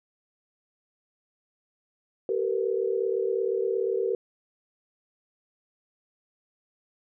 sine tone cluster, 386.6 / 454.9 / 492.2 Hz, G4 / A#4 / B4, -24 / -42 / -6 cents, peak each -27 / -28 / -31 dBFS, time 2.29-4.15 s, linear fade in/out 2 ms, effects none

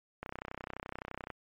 click train, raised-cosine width 0.5 ms, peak -24 dBFS, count 35, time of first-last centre 0.23-1.303 s, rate 31.7 Hz, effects MP3 64 kbps

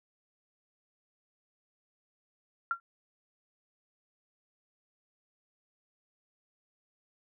sine tone with exponential decay, 1375 Hz, F6, 27 cents flat, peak -23 dBFS, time 2.71-2.8 s, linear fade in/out 1 ms, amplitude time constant 19 ms, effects none

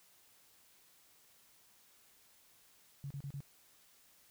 sine tone bursts, 140 Hz, C#3, 18 cents sharp, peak -40 dBFS, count 4, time 3.04-3.405 s, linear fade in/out 0 ms, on 65 ms, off 35 ms, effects white hiss -66 dBFS RMS until 4.3 s

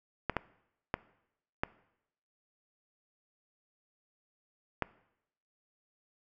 clicks, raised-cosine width 0.5 ms, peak -14 dBFS, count 5, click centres 0.297 / 0.367 / 0.941 / 1.635 / 4.823 s, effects noise-tail reverb RT60 0.8 s tail -20 dB re dry

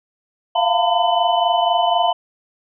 sine tone cluster, 681 / 705 / 907 / 1006 / 3013 Hz, F5 / F5 / A#5 / B5 / F#7, -44 / +16 / -48 / +32 / +31 cents, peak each -20 / -18 / -20 / -23 / -24 dBFS, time 0.55-2.13 s, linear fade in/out 10 ms, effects none

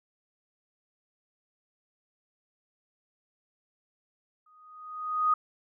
sine tone with exponential growth, 1244.5 Hz, D#6, in tune, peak -19 dBFS, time 4.46-5.34 s, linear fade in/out 5 ms, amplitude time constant 190 ms, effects none

